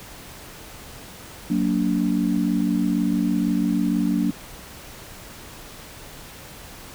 sine chord, Gb augmented, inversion none, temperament just, 185 / 231.2 / 289.1 Hz, Gb3 / Bb3 / D4, 0 / -14 / -27 cents, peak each -23 dBFS, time 1.5-4.31 s, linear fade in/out 5 ms, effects pink hiss -41 dBFS RMS until 6.94 s

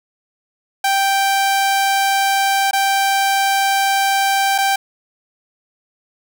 sawtooth tone with dropouts, 784 Hz, G5, in tune, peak -10 dBFS, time 0.84-4.76 s, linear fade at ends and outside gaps 5 ms, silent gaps 2.711-2.731 / 4.581-4.584 s, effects none

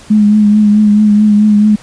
sine tone with vibrato, 210 Hz, G#3, 19 cents sharp, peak -4 dBFS, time 0.1-1.76 s, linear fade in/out 10 ms, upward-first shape triangle, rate 4.6 Hz, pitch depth 37 cents each way, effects pink hiss -37 dBFS RMS until 1.82 s + resampled to 22050 Hz

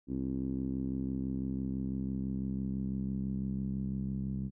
10% pulse tone with low-pass filter sweep, 66 Hz, C2, 16 cents sharp, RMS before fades -35 dBFS, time 0.07-4.51 s, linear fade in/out 50 ms, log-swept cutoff 280 to 180 Hz, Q 3.1, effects none

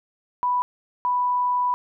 sine tone bursts at uneven times, 987.8 Hz, B5, in tune, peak -19 dBFS, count 2, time 0.43-0.62 / 1.05-1.74 s, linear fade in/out 0 ms, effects none

